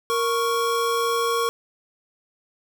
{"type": "tone pair together", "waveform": "square", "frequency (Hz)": [466.2, 1108.8], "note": ["A#4", "C#6"], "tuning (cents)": [0, 0], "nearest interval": "octave + minor third", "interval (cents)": 1500, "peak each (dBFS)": -24, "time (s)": [0.1, 1.49], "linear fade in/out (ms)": 0, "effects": ["10-bit"]}